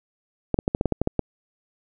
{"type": "clicks", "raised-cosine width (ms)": 2, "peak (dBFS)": -7, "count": 10, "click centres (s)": [0.543, 0.589, 0.679, 0.749, 0.811, 0.857, 0.923, 1.016, 1.074, 1.193], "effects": []}